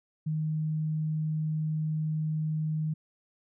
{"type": "tone", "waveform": "sine", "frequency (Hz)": 155.56, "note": "D#3", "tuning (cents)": 0, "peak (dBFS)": -27, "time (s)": [0.26, 2.94], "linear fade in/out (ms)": 10, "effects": []}